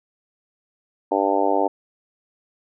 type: harmonic tone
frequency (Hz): 98.8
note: G2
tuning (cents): +14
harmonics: 3 / 4 / 5 / 6 / 7 / 8 / 9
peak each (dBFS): -25 / -25 / -25 / -25 / -25 / -25 / -25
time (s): 1.11-1.68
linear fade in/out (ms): 10
effects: none